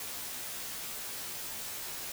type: noise with comb filter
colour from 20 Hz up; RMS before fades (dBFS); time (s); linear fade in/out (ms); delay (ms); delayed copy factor
white; -40; 0-2.12; 2; 15; -1
effects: none